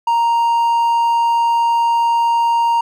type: tone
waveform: triangle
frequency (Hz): 932.3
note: A#5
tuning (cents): 0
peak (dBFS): -10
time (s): 0.07-2.81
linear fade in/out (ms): 5
effects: none